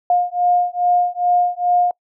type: beating tone pair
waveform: sine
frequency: 710 / 712.4 Hz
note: F5 / F5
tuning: +28 / +34 cents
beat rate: 2.4 Hz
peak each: -17 dBFS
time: 0.1-1.91 s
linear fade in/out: 2 ms
effects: noise-tail reverb RT60 0.1 s tail -26 dB re dry